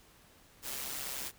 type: noise with amplitude modulation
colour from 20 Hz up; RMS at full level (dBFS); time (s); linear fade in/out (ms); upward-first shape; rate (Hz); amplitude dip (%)
white; -37; 0.62-1.32; 50; sine; 134; 55
effects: pink hiss -61 dBFS RMS until 1.38 s